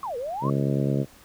sine exponential two-way sweep, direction down then up, 1150 to 460.4 to 1150 Hz, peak -28 dBFS, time 0.03-0.5 s, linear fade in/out 2 ms, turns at 0.17 s
harmonic tone, 69.3 Hz, C#2, in tune, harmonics 2 / 3 / 4 / 5 / 6 / 7 / 8 / 9, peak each -24 / -28 / -30 / -32 / -34 / -35 / -36 / -37 dBFS, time 0.41-1.06 s, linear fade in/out 50 ms
effects pink hiss -52 dBFS RMS until 1.24 s

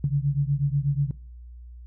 sine beating tone pair, 138.59 / 146.79 Hz, C#3 / D3, 0 / 0 cents, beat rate 8.2 Hz, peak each -23 / -25 dBFS, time 0.04-1.11 s, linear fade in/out 2 ms, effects noise-tail reverb RT60 0.5 s tail -22 dB re dry + added 60 Hz sine -40 dBFS peak until 1.86 s

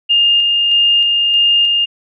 sine tone with tremolo, 2821 Hz, F7, 17 cents sharp, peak -8 dBFS, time 0.09-1.86 s, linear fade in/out 20 ms, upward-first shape square, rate 1.6 Hz, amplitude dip 25%, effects none

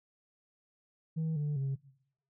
sine tone with pitch steps, 160 / 147.57 / 136.11 Hz, D#3 / D3 / C#3, +49 / +9 / -31 cents, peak -28 dBFS, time 1.16-1.76 s, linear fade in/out 20 ms, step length 200 ms, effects noise-tail reverb RT60 0.7 s tail -20 dB re dry + tanh soft clip ceiling -29 dBFS

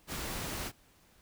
pink noise, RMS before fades -38 dBFS, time 0.07-0.72 s, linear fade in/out 50 ms, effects pink hiss -64 dBFS RMS until 1.21 s

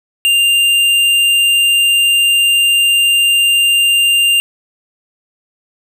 sine tone with hard clipping, 2794 Hz, F7, in tune, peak -10 dBFS, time 0.25-4.4 s, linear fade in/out 0 ms, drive 10 dB, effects none

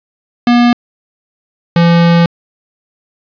square tone pair in turn, 240.5 / 170.06 Hz, B3 / F3, -46 / -46 cents, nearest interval tritone, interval 600 cents, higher first, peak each -6 dBFS, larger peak neither, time 0.47-0.73 / 1.76-2.26 s, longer second, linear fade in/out 2 ms, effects resampled to 11025 Hz + 8-bit

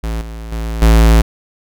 square tone with level steps, 55.6 Hz, A1, 19 cents sharp, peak -18 / -26 / -19 / -6 dBFS, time 0.03-1.22 s, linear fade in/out 10 ms, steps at 0.21 / 0.52 / 0.82 s, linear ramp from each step 2 ms, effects none

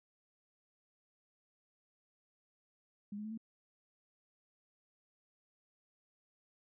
sine tone with pitch steps, 204.4 / 210.8 / 217.3 / 224.1 Hz, G#3 / G#3 / A3 / A3, -27 / +26 / -21 / +32 cents, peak -40 dBFS, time 3.12-3.376 s, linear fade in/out 5 ms, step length 64 ms, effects none

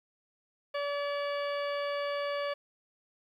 harmonic tone, 573 Hz, D5, 43 cents flat, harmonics 1 / 2 / 3 / 4 / 5 / 6 / 8, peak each -32 / -38 / -42 / -44 / -46 / -48 / -50 dBFS, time 0.74-2.54 s, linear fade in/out 10 ms, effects 11-bit

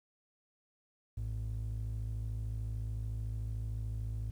triangle ring-modulated tone, 82.41 Hz, E2, in tune, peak -29 dBFS, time 1.17-4.31 s, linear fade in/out 5 ms, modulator 26.8 Hz, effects tanh soft clip ceiling -28 dBFS + 11-bit

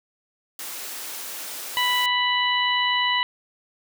white high-pass noise, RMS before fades -34 dBFS, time 0.59-2.06 s, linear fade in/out 2 ms, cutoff 320 Hz, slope 12 dB/octave
harmonic tone, 988 Hz, B5, in tune, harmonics 1 / 2 / 3 / 4, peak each -24 / -24 / -24 / -30 dBFS, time 1.77-3.23 s, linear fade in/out 0 ms
effects none

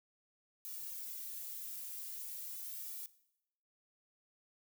violet noise with flanger, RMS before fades -45 dBFS, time 0.65-3.06 s, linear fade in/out 0 ms, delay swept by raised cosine 1.9 to 2.73 ms, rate 0.42 Hz, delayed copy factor -0.95, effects noise-tail reverb RT60 0.8 s tail -18 dB re dry

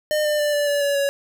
square tone with pitch steps, 607 / 599 / 591.1 / 583.3 / 575.6 / 568 / 560.5 Hz, D#5 / D5 / D5 / D5 / D5 / C#5 / C#5, -43 / +34 / +11 / -12 / -35 / +42 / +19 cents, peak -19 dBFS, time 0.11-1.09 s, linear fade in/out 0 ms, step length 140 ms, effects none

